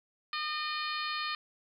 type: harmonic tone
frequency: 609 Hz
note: D#5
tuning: 37 cents flat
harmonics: 2 / 3 / 4 / 5 / 6 / 7 / 8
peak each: -36 / -40 / -40 / -43 / -43 / -40 / -47 dBFS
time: 0.33-1.35 s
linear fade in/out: 2 ms
effects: 11-bit